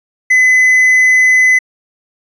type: tone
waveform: triangle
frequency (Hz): 2020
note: B6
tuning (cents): +39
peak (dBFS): -4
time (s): 0.3-1.59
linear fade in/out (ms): 10
effects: resampled to 22050 Hz